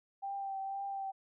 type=tone with vibrato; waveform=sine; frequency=784 Hz; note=G5; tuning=in tune; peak=-36 dBFS; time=0.22-1.12 s; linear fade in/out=20 ms; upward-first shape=triangle; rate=2 Hz; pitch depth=25 cents each way; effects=none